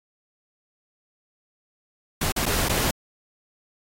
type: noise with dropouts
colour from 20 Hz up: pink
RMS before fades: -24 dBFS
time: 2.21-2.91 s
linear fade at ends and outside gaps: 5 ms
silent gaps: 2.321-2.362 / 2.457-2.462 / 2.687-2.693 s
effects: AAC 48 kbps